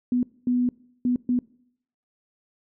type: tone bursts at uneven times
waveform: sine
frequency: 246.9 Hz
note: B3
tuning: in tune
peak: -19 dBFS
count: 4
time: 0.12-0.23 / 0.47-0.69 / 1.05-1.16 / 1.29-1.39 s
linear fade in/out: 2 ms
effects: noise-tail reverb RT60 0.7 s tail -23 dB re dry